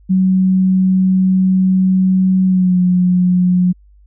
sine tone with pitch glide, 187.4 to 180.49 Hz, F#3 to F#3, +22 to -43 cents, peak -9 dBFS, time 0.09-3.73 s, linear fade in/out 20 ms, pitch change -65 cents, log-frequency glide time 2.45-2.79 s, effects added 50 Hz sine -43 dBFS peak until 4.06 s

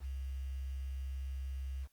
sine tone with quantisation, 66.7 Hz, C2, 34 cents sharp, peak -37 dBFS, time 0-1.88 s, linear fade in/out 50 ms, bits 10, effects white hiss -75 dBFS RMS until 1.92 s + Opus 48 kbps

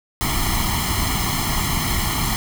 pink noise with comb filter, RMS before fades -21 dBFS, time 0.21-2.36 s, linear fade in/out 0 ms, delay 0.96 ms, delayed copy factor +0.95, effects none

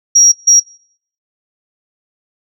sine tone bursts at uneven times, 5670 Hz, F8, 25 cents sharp, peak -3 dBFS, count 2, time 0.15-0.32 / 0.47-0.6 s, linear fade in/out 10 ms, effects noise-tail reverb RT60 0.6 s tail -24 dB re dry + tanh soft clip ceiling 0 dBFS

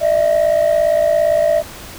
sine tone pair together, 601.8 / 659.3 Hz, D5 / E5, +42 / 0 cents, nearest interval major second, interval 158 cents, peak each -12 dBFS, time 0-1.63 s, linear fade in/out 50 ms, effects tanh soft clip ceiling -8 dBFS + pink hiss -34 dBFS RMS until 1.98 s

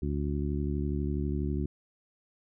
harmonic tone, 72.2 Hz, D2, 29 cents flat, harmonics 1 / 2 / 3 / 4 / 5, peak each -31 / -34 / -36 / -37 / -38 dBFS, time 0.02-1.66 s, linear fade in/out 5 ms, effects none

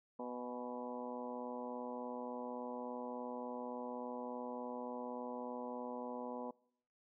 harmonic tone with a mistuned harmonic, 123.47 Hz, B2, in tune, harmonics 2 / 3 / 4 / 5 / 6 / 7 / 8 / 9, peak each -46 / -54 / -46 / -50 / -54 / -51 / -50 / -63 dBFS, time 0.19-6.51 s, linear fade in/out 5 ms, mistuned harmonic 7, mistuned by -35 cents, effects noise-tail reverb RT60 0.7 s tail -25 dB re dry

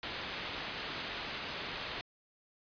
white low-pass noise, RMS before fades -41 dBFS, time 0.03-2.01 s, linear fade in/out 0 ms, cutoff 4000 Hz, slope 24 dB/octave, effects resampled to 11025 Hz

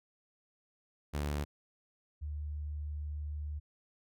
sawtooth / sine tone pair in turn, 73.1 / 74.46 Hz, D2 / D2, -7 / +24 cents, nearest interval unison, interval 31 cents, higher second, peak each -29 / -36 dBFS, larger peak first, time 1.13-1.45 / 2.21-3.6 s, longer second, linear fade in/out 20 ms, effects none

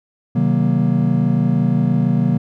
triangle chord, C half-diminished seventh, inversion none, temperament just, 130.81 / 156.98 / 188.37 / 235.5 Hz, C3 / Eb3 / Gb3 / Bb3, 0 / +16 / +31 / +18 cents, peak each -17 dBFS, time 0.35-2.38 s, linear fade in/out 10 ms, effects none

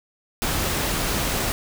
pink noise, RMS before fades -24 dBFS, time 0.42-1.52 s, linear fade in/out 0 ms, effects none

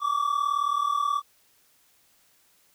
triangle tone pair together, 1136 / 1174.7 Hz, C#6 / D6, +42 / 0 cents, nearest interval minor second, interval 58 cents, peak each -24 dBFS, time 0-1.22 s, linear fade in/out 50 ms, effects white hiss -63 dBFS RMS until 2.74 s

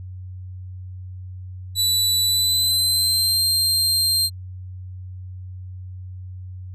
sawtooth tone with pitch glide, 3960 to 4174 Hz, B7 to C8, +4 to -5 cents, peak -14 dBFS, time 1.75-4.3 s, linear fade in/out 50 ms, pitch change +91 cents, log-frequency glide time 2.24-3.43 s, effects added 92 Hz sine -32 dBFS peak until 6.74 s + resampled to 32000 Hz

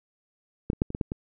clicks, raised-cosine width 3 ms, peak -10 / -22 / -9 / -22 / -18 / -13 / -18 dBFS, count 7, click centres 0.701 / 0.732 / 0.819 / 0.904 / 0.949 / 1.012 / 1.119 s, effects none

